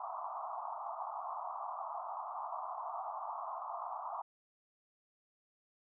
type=band-pass noise; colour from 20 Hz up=white; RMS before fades=-42 dBFS; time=0-4.22 s; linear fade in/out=5 ms; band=660 to 1200 Hz; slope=96 dB/octave; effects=none